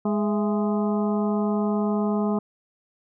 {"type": "harmonic tone with a mistuned harmonic", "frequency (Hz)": 207.7, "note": "G#3", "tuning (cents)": 0, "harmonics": [1, 2, 3, 4, 5, 6], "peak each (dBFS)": [-22, -28, -32, -34, -36, -38], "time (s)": [0.05, 2.39], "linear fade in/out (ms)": 5, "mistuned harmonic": 3, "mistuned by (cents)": 91, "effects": []}